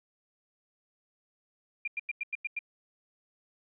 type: tone bursts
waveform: sine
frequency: 2400 Hz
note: D7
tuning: 37 cents sharp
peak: -30 dBFS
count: 7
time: 1.85-2.591 s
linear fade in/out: 5 ms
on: 27 ms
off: 92 ms
effects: none